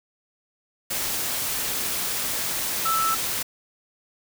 sine tone in noise, 1318.5 Hz, E6, in tune, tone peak -21 dBFS, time 2.85-3.15 s, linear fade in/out 10 ms, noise white, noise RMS -27 dBFS, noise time 0.9-3.43 s, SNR +3 dB, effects none

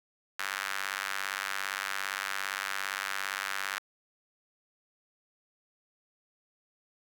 sawtooth tone with high-pass filter, 97.5 Hz, G2, 9 cents flat, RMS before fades -35 dBFS, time 0.39-3.79 s, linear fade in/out 5 ms, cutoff 1500 Hz, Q 2.1, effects 9-bit

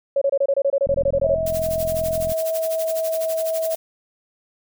sine tone bursts, 554.4 Hz, C#5, in tune, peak -15 dBFS, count 15, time 0.16-1.349 s, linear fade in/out 5 ms, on 55 ms, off 26 ms
click train, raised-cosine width 5 ms, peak -20 dBFS, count 63, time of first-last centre 0.87-2.319 s, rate 42.8 Hz
sine tone with pitch glide, 643 to 647.1 Hz, E5 to E5, -43 to -32 cents, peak -20 dBFS, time 1.24-3.75 s, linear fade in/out 2 ms, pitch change +11 cents, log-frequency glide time 2.04-2.54 s
blue noise with tremolo, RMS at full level -30 dBFS, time 1.46-3.76 s, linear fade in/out 5 ms, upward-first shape sine, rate 12 Hz, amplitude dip 85%
effects none

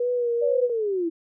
sine tone with vibrato, 481.4 Hz, B4, 44 cents flat, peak -21 dBFS, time 0-0.7 s, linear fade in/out 5 ms, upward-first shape sine, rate 2.2 Hz, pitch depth 43 cents each way
sine linear sweep, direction down, 592 to 321.1 Hz, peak -22 dBFS, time 0.41-1.1 s, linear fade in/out 20 ms
effects none

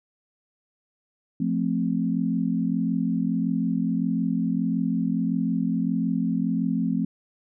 sine chord, F major, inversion none, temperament equal, 174.61 / 220 / 261.6 Hz, F3 / A3 / C4, 0 / 0 / 0 cents, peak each -26 dBFS, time 1.4-7.05 s, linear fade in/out 5 ms, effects none

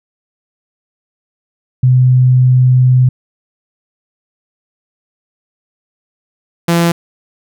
sine / sawtooth tone pair in turn, 127.2 / 169.75 Hz, C3 / F3, -48 / -49 cents, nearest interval perfect fourth, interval 499 cents, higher second, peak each -5 dBFS, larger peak neither, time 1.83-3.09 / 6.68-6.92 s, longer first, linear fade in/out 5 ms, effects none

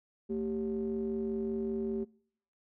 triangle ring-modulated tone, 82.4 Hz, E2, in tune, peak -26 dBFS, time 0.29-2.05 s, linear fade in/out 20 ms, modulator 307 Hz, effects noise-tail reverb RT60 0.7 s tail -26 dB re dry

